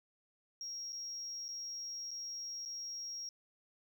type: tone with dropouts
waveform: sine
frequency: 5600 Hz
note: F8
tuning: 4 cents sharp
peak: -39 dBFS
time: 0.61-3.29 s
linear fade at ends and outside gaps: 1 ms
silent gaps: 0.923-0.929 / 1.482-1.488 / 2.108-2.113 / 2.652-2.658 s
effects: tanh soft clip ceiling -38 dBFS + 13-bit